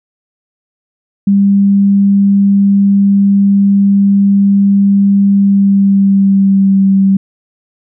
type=tone with pitch glide; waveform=sine; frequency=198.9 to 194.24 Hz; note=G3 to G3; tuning=+25 to -16 cents; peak=-5 dBFS; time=1.27-7.17 s; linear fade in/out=5 ms; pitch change=-41 cents; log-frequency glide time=5.33-6.83 s; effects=none